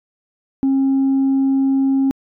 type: tone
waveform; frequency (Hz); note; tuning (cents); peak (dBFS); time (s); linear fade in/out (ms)
sine; 270; C#4; -45; -11; 0.63-2.11; 0
effects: tanh soft clip ceiling -11 dBFS